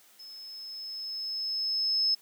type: tone with level ramp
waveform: sine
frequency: 5200 Hz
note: E8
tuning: 24 cents flat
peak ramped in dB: -44 to -22 dBFS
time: 0.19-2.15 s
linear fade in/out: 10 ms
effects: white hiss -59 dBFS RMS until 2.21 s + high-pass 200 Hz 12 dB/octave